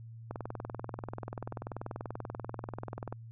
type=click train; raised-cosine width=1 ms; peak=-24 dBFS; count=59; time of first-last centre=0.31-3.126 s; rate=20.6 Hz; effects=added 114 Hz sine -45 dBFS peak until 3.31 s